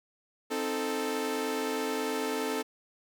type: chord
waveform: sawtooth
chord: A diminished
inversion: first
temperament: equal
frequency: 261.6 / 311.1 / 440 Hz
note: C4 / Eb4 / A4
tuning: 0 / 0 / 0 cents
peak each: -31 / -33 / -28 dBFS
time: 0.5-2.63 s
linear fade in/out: 20 ms
effects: none